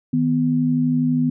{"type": "tone pair together", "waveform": "sine", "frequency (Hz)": [156.99, 249.2], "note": ["D#3", "B3"], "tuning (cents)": [16, 16], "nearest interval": "minor sixth", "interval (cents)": 800, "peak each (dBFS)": [-21, -17], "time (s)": [0.13, 1.3], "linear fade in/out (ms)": 5, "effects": []}